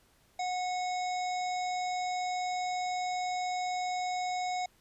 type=harmonic tone with a mistuned harmonic; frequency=729 Hz; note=F#5; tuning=26 cents flat; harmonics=1 / 3 / 5 / 7 / 9 / 10; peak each=-31 / -41 / -45 / -48 / -50 / -51 dBFS; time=0.39-4.66 s; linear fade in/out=5 ms; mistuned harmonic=5; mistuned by=+75 cents; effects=pink hiss -66 dBFS RMS until 4.8 s + resampled to 32000 Hz